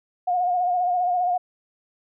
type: tone with vibrato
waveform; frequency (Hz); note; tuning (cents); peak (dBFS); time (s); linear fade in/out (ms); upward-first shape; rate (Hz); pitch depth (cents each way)
sine; 718; F5; +48; -19; 0.27-1.38; 10; sine; 15; 43
effects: none